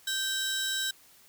30% pulse tone cluster, 1561 / 3861 / 5390 Hz, G6 / B7 / E8, -8 / -40 / +38 cents, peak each -30 / -29 / -36 dBFS, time 0.07-0.91 s, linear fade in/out 5 ms, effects white hiss -58 dBFS RMS until 1.28 s

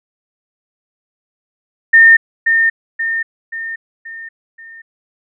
sine tone with echo, 1819 Hz, A#6, 43 cents flat, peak -3 dBFS, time 1.93-2.17 s, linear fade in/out 10 ms, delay 530 ms, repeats 5, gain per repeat -6 dB, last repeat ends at 4.82 s, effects none

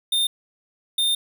square tone bursts at uneven times, 3628 Hz, A#7, 48 cents flat, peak -19 dBFS, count 2, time 0.12-0.27 / 0.98-1.15 s, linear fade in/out 5 ms, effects none

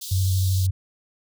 pink high-pass noise, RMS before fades -34 dBFS, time 0.01-0.67 s, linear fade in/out 10 ms, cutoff 3500 Hz, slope 48 dB/octave
sine tone with vibrato, 94 Hz, F#2, 28 cents sharp, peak -18 dBFS, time 0.11-0.71 s, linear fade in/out 10 ms, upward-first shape sine, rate 13 Hz, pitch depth 19 cents each way
effects none

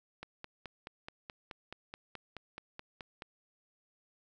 click train, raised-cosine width 0.3 ms, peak -27 dBFS, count 15, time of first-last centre 0.23-3.221 s, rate 4.68 Hz, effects none

